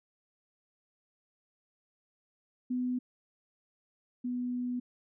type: tone pair in turn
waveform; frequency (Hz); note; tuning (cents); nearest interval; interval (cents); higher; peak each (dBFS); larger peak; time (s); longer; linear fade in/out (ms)
sine; 250.2 / 247; B3 / B3; +23 / 0; unison; 23; first; -29 / -31; first; 2.7-2.99 / 4.24-4.8; second; 10
effects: none